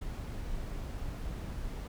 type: noise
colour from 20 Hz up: brown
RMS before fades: -38 dBFS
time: 0.01-1.88 s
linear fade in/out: 10 ms
effects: none